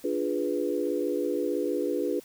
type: chord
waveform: sine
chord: D diminished seventh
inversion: none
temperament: equal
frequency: 293.7 / 349.2 / 415.3 / 493.9 Hz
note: D4 / F4 / Ab4 / Cb5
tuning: 0 / 0 / 0 / 0 cents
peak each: -31 dBFS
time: 0.04-2.2 s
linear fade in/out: 5 ms
effects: white hiss -53 dBFS RMS until 2.24 s